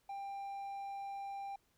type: tone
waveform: triangle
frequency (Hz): 793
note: G5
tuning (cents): +20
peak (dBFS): -39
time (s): 0.09-1.56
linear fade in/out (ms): 5
effects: pink hiss -75 dBFS RMS until 1.77 s